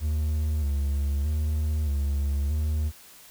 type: tone with vibrato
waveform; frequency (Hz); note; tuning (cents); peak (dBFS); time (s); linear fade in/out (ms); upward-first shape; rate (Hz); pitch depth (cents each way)
triangle; 73.5; D2; +2; -21; 0-2.92; 50; square; 0.8; 68
effects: white hiss -50 dBFS RMS until 3.3 s